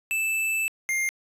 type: tone pair in turn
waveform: square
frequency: 2637 / 2114 Hz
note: E7 / C7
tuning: 0 / +17 cents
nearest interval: major third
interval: 383 cents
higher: first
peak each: -24 dBFS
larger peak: neither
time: 0.11-0.68 / 0.89-1.09 s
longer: first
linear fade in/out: 0 ms
effects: resampled to 32000 Hz + 10-bit